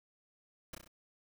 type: noise with echo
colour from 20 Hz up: pink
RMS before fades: -44 dBFS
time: 0.73-0.75 s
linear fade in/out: 5 ms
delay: 32 ms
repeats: 4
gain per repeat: -4 dB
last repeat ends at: 0.878 s
effects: none